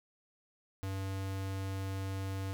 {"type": "tone", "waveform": "square", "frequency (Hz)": 96.5, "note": "G2", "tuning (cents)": -27, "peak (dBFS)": -36, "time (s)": [0.83, 2.53], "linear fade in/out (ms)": 0, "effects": []}